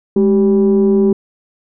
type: tone pair together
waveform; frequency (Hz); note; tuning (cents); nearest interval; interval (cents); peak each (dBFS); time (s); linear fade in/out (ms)
sine; 207.7 / 387.8; G#3 / G4; 0 / -19; major seventh; 1081; -10; 0.16-1.13; 5
effects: tanh soft clip ceiling -4 dBFS